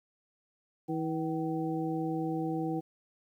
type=harmonic tone with a mistuned harmonic; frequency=161.6 Hz; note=E3; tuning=34 cents flat; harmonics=1 / 2 / 3 / 5; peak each=-36 / -32 / -39 / -39 dBFS; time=0.88-2.81 s; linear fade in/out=20 ms; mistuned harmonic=5; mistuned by=-89 cents; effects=11-bit